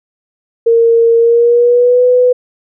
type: tone with pitch glide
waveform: sine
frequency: 461.7 to 497.7 Hz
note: A#4 to B4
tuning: -17 to +13 cents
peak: -5 dBFS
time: 0.66-2.33 s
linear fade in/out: 10 ms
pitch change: +130 cents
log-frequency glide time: 1.17-2.04 s
effects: none